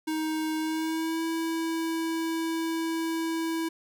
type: tone with pitch glide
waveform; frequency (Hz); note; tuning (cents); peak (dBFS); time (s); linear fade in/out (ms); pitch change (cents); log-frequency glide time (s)
square; 314 to 327.3; D#4 to E4; +16 to -12; -28; 0.07-3.69; 10; +72; 0.58-1.23
effects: 11-bit